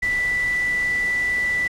sine tone in noise, 1975.5 Hz, B6, in tune, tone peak -19 dBFS, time 0.02-1.68 s, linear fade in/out 10 ms, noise pink, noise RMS -36 dBFS, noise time 0.02-1.68 s, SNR +14 dB, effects low-pass 10000 Hz 12 dB/octave

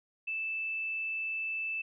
sine tone, 2637 Hz, E7, in tune, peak -32 dBFS, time 0.27-1.82 s, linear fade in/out 10 ms, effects none

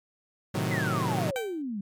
sawtooth chord, A diminished seventh, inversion none, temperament equal, 110 / 130.81 / 155.56 / 185 Hz, A2 / C3 / Eb3 / Gb3, 0 / 0 / 0 / 0 cents, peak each -28 dBFS, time 0.54-1.31 s, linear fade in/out 10 ms
sine exponential sweep, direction down, 2093 to 189.4 Hz, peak -30 dBFS, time 0.71-1.81 s, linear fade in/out 5 ms
15% pulse tone with exponential decay, 774 Hz, G5, 22 cents flat, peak -22 dBFS, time 1.36-1.62 s, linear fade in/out 0 ms, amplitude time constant 56 ms
effects MP3 96 kbps

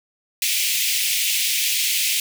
pink high-pass noise, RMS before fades -21 dBFS, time 0.42-2.2 s, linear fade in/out 2 ms, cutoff 2200 Hz, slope 48 dB/octave, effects none

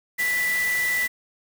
sine tone in noise, 1975.5 Hz, B6, in tune, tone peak -21 dBFS, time 0.18-1.08 s, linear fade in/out 20 ms, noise white, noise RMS -32 dBFS, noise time 0.18-1.08 s, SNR +8 dB, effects none

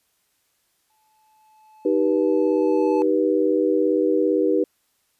triangle tone with exponential growth, 866 Hz, A5, 28 cents flat, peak -23 dBFS, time 0.9-3.02 s, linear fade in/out 0 ms, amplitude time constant 460 ms
sine chord, Eb augmented, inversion none, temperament just, 311.1 / 388.9 / 486.1 Hz, Eb4 / G4 / B4, 0 / -14 / -28 cents, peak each -21 dBFS, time 1.85-4.64 s, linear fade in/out 5 ms
effects white hiss -68 dBFS RMS until 5.19 s + resampled to 32000 Hz

